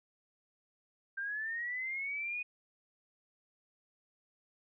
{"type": "linear sweep", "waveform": "sine", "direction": "up", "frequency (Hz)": [1568, 2489], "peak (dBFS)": -35, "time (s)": [1.17, 2.43], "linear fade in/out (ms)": 10, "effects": []}